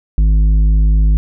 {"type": "tone with tanh clipping", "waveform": "triangle", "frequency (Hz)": 52.2, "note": "G#1", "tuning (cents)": 10, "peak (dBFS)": -9, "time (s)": [0.18, 1.17], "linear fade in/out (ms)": 0, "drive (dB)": 12, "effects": []}